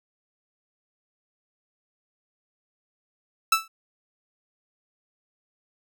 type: tone with exponential decay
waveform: sawtooth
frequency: 1318.5 Hz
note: E6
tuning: in tune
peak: -10 dBFS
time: 3.52-3.68 s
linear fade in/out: 5 ms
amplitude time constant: 33 ms
effects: none